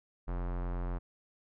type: tone with low-pass filter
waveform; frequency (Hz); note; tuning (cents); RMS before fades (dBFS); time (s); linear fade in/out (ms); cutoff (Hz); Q
square; 44.19; F1; +21; -35; 0.27-0.99; 20; 1200; 1.3
effects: none